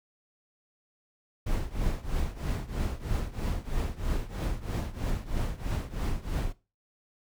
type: noise with tremolo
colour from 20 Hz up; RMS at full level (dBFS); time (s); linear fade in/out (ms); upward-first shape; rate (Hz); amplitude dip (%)
brown; -27; 1.46-6.53; 10; triangle; 3.1; 90
effects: noise-tail reverb RT60 0.3 s tail -19 dB re dry